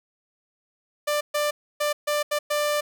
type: tone bursts at uneven times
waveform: sawtooth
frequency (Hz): 592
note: D5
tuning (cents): +14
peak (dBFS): -18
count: 6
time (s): 1.07-1.21 / 1.34-1.51 / 1.8-1.93 / 2.07-2.23 / 2.31-2.39 / 2.5-2.81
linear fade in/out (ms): 10
effects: 9-bit